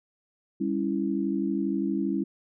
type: chord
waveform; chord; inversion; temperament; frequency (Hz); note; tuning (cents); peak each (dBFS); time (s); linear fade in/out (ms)
sine; C# diminished; second; equal with one note detuned; 199.42 / 277.2 / 329.6; G3 / C#4 / E4; +30 / 0 / 0; -29; 0.6-2.24; 10
effects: none